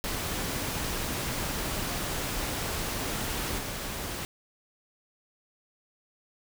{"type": "noise with level steps", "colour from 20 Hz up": "pink", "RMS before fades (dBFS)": [-32, -35], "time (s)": [0.04, 4.25], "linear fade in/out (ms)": 0, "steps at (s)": 3.58, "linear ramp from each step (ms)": 10, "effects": []}